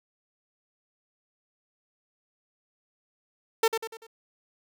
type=tone with echo; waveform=sawtooth; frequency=450 Hz; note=A4; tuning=39 cents sharp; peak=-15 dBFS; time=3.63-3.68 s; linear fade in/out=5 ms; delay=97 ms; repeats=4; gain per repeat=-7 dB; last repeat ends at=4.068 s; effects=none